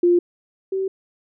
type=tone pair in turn; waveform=sine; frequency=350 / 383.5 Hz; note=F4 / G4; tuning=+4 / -38 cents; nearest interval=major second; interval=158 cents; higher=second; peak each=-12 / -20 dBFS; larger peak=first; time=0.03-0.19 / 0.72-0.88 s; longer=neither; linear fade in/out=5 ms; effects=none